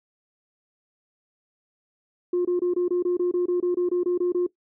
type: tone bursts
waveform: sine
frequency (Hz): 355.5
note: F4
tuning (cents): +31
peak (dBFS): -18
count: 15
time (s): 2.33-4.466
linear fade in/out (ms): 5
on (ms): 120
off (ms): 24
effects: noise-tail reverb RT60 0.1 s tail -19 dB re dry + tanh soft clip ceiling -17 dBFS